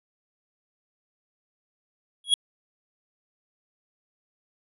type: tone with exponential growth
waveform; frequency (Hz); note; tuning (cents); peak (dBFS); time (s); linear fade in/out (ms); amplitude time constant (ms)
square; 3322; G#7; 0; -13; 2.24-2.34; 2; 20
effects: resampled to 32000 Hz